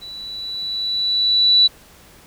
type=tone with level ramp; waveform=sine; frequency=3951 Hz; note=B7; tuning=in tune; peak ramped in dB=-32 to -8 dBFS; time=0.01-1.68 s; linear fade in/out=20 ms; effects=pink hiss -47 dBFS RMS until 2.26 s